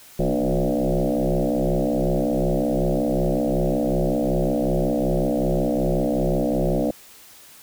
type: tone with frequency modulation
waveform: sine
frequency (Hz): 164.81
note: E3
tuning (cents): 0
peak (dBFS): -18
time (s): 0.19-6.91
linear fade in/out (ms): 5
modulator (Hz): 65.4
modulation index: 7.4
effects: white hiss -47 dBFS RMS until 7.62 s